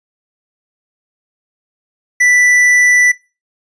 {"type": "tone with tanh clipping", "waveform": "sine", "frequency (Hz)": 1975.5, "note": "B6", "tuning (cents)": 0, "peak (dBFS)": -9, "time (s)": [2.2, 3.12], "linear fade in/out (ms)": 10, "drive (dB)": 12, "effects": ["noise-tail reverb RT60 0.3 s tail -21 dB re dry", "resampled to 22050 Hz"]}